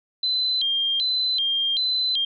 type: tone with vibrato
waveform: sine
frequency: 3594 Hz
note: A7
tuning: 36 cents sharp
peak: -20 dBFS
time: 0.23-2.25 s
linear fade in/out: 5 ms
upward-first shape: square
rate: 1.3 Hz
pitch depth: 200 cents each way
effects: none